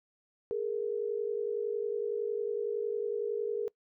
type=tone pair together; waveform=sine; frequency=415.3 / 466.2 Hz; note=G#4 / A#4; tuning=0 / 0 cents; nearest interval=major second; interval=200 cents; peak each=-33 / -33 dBFS; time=0.51-3.68 s; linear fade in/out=0 ms; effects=noise-tail reverb RT60 0.1 s tail -23 dB re dry